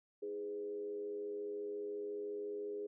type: tone with frequency modulation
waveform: sine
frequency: 413.1 Hz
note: G#4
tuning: 9 cents flat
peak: -39 dBFS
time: 0.22-2.87 s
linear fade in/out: 10 ms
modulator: 94.3 Hz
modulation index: 0.51
effects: none